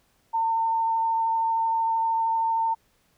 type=tone with vibrato; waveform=sine; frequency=905 Hz; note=A5; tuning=48 cents sharp; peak=-21 dBFS; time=0.33-2.75 s; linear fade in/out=20 ms; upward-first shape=sine; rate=13 Hz; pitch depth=10 cents each way; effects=pink hiss -66 dBFS RMS until 3.17 s